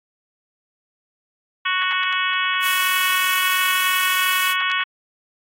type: harmonic tone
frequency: 370 Hz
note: F#4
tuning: in tune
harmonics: 3 / 4 / 5 / 6 / 7 / 8 / 9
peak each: -24 / -25 / -26 / -27 / -27 / -28 / -29 dBFS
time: 1.65-4.84 s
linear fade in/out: 10 ms
type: noise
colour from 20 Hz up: blue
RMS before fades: -26 dBFS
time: 2.61-4.55 s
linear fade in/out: 50 ms
effects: AAC 48 kbps